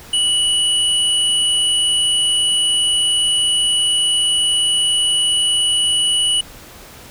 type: tone pair together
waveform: sine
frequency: 2945 / 9350 Hz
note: F#7 / D9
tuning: -9 / -9 cents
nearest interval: octave + minor sixth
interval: 2000 cents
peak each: -14 / -21 dBFS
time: 0.13-6.41 s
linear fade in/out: 5 ms
effects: pink hiss -39 dBFS RMS until 7.1 s